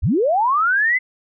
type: linear sweep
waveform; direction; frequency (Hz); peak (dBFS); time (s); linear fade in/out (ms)
sine; up; 42.49 to 2075; -14; 0.02-0.99; 20
effects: none